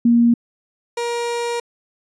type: tone pair in turn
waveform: sine / 30% pulse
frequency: 235.7 / 473.7 Hz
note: A#3 / A#4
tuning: +19 / +28 cents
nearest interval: octave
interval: 1209 cents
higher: second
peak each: -10 / -18 dBFS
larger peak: first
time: 0.05-0.34 / 0.97-1.6 s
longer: second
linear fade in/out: 5 ms
effects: resampled to 22050 Hz